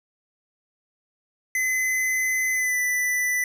square tone with pitch glide, 2033 to 1986.6 Hz, B6 to B6, +50 to +10 cents, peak -22 dBFS, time 1.55-3.44 s, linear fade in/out 2 ms, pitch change -40 cents, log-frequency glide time 2.53-2.78 s, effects none

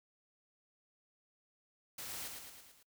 white noise with echo, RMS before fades -45 dBFS, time 1.98-2.28 s, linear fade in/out 5 ms, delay 110 ms, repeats 5, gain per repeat -4 dB, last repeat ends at 2.83 s, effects noise-tail reverb RT60 0.1 s tail -24 dB re dry

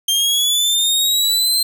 sawtooth linear sweep, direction up, 3167 to 4149 Hz, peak -11 dBFS, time 0.08-1.63 s, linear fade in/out 5 ms, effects none

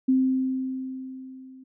sine tone with level ramp, 261 Hz, C4, 4 cents flat, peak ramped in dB -16 to -44 dBFS, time 0.08-1.64 s, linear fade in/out 10 ms, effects none

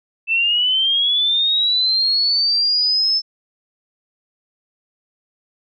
sine linear sweep, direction up, 2637 to 5290 Hz, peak -14 dBFS, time 0.27-3.22 s, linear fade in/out 50 ms, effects none

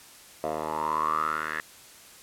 10% pulse tone with band-pass filter sweep, 77.78 Hz, D#2, in tune, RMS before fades -29 dBFS, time 0.44-1.6 s, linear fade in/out 0 ms, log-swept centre 680 to 1700 Hz, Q 9.5, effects white hiss -50 dBFS RMS until 2.22 s + low-pass 12000 Hz 12 dB/octave

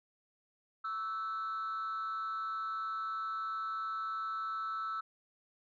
sine tone with frequency modulation, 1318.5 Hz, E6, in tune, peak -33 dBFS, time 0.84-5.01 s, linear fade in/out 10 ms, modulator 190 Hz, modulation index 0.45, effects tanh soft clip ceiling -33 dBFS

